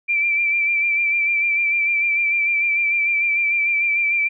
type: tone with vibrato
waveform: sine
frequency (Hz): 2349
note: D7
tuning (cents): 0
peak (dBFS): -16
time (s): 0.08-4.29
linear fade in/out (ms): 20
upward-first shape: sine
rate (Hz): 6.7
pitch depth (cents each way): 34
effects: none